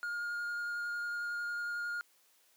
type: tone with vibrato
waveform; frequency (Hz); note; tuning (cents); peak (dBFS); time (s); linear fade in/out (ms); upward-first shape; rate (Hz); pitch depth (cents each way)
triangle; 1420; F6; +28; -33; 0.03-2.01; 0; sine; 11; 9
effects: white hiss -68 dBFS RMS until 2.56 s + high-pass 300 Hz 12 dB/octave